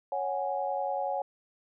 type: chord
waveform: sine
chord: C# suspended fourth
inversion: none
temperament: equal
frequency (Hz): 554.4 / 740 / 830.6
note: C#5 / F#5 / G#5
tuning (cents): 0 / 0 / 0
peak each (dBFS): -33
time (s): 0.12-1.22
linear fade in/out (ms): 2
effects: none